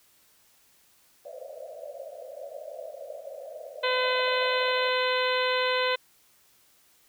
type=band-pass noise; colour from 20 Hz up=pink; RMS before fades=-41 dBFS; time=1.25-4.89 s; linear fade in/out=0 ms; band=520 to 660 Hz; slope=96 dB/octave
type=harmonic tone; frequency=507 Hz; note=B4; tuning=45 cents sharp; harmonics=1 / 2 / 3 / 4 / 5 / 6 / 7 / 8; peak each=-27 / -30 / -32 / -33 / -34 / -35 / -35 / -36 dBFS; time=3.83-5.96 s; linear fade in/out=10 ms
effects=white hiss -62 dBFS RMS until 7.08 s